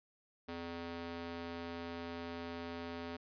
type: tone with high-pass filter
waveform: square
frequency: 84.9 Hz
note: F2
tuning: 48 cents flat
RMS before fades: -44 dBFS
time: 0.48-3.17 s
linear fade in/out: 10 ms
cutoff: 250 Hz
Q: 0.86
effects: resampled to 11025 Hz